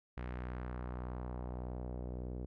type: tone with low-pass filter sweep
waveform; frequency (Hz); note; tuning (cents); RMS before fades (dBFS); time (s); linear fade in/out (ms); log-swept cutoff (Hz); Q
sawtooth; 61.74; B1; 0; -42; 0.17-2.46; 5; 2100 to 440; 1.4
effects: none